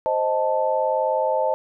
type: chord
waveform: sine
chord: A diminished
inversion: first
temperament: equal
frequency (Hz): 523.3 / 622.3 / 880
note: C5 / Eb5 / A5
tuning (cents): 0 / 0 / 0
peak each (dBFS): -23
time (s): 0.06-1.54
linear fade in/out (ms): 0
effects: none